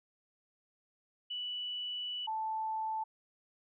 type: tone pair in turn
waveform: sine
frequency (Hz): 2960 / 878.2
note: F#7 / A5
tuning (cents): 0 / -4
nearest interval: octave + major sixth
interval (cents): 2104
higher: first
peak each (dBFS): -36 / -33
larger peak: second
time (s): 1.3-2.27 / 2.27-3.04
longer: first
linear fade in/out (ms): 10
effects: none